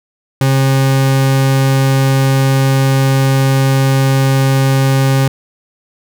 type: tone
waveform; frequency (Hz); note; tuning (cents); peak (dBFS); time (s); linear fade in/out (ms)
40% pulse; 134.7; C#3; -49; -8; 0.41-5.28; 2
effects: none